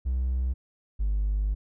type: tone pair in turn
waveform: triangle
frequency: 63.6 / 50.48 Hz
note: C2 / G#1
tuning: -48 / -48 cents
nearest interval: major third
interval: 400 cents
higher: first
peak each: -21 / -20 dBFS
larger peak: second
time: 0.05-0.54 / 0.99-1.55 s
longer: second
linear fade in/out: 20 ms
effects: tanh soft clip ceiling -19 dBFS